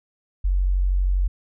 sine tone, 46.27 Hz, F#1, 1 cent sharp, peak -17 dBFS, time 0.44-1.28 s, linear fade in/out 10 ms, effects none

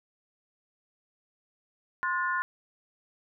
sine chord, F# diminished, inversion second, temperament equal with one note detuned, 1046.5 / 1444.5 / 1760 Hz, C6 / F#6 / A6, 0 / -42 / 0 cents, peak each -30 / -30 / -33 dBFS, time 2.03-2.42 s, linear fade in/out 0 ms, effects none

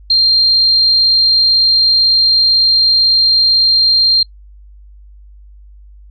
sine tone, 4186 Hz, C8, in tune, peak -7 dBFS, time 0.1-4.23 s, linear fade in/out 5 ms, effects noise-tail reverb RT60 0.1 s tail -26 dB re dry + added 50 Hz sine -36 dBFS peak until 6.1 s

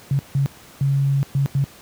sine tone bursts at uneven times, 138.4 Hz, C#3, 2 cents flat, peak -15 dBFS, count 5, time 0.11-0.19 / 0.35-0.46 / 0.81-1.23 / 1.35-1.46 / 1.55-1.64 s, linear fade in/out 0 ms, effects pink hiss -45 dBFS RMS until 1.81 s + high-pass 80 Hz 12 dB/octave

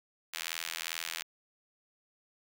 sawtooth tone with high-pass filter, 82.5 Hz, E2, 2 cents sharp, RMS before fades -39 dBFS, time 0.33-1.23 s, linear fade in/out 10 ms, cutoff 2300 Hz, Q 1, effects none

